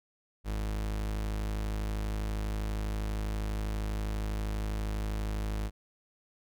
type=tone; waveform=40% pulse; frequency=52.4 Hz; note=G#1; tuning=16 cents sharp; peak=-30 dBFS; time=0.44-5.71 s; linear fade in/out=50 ms; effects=none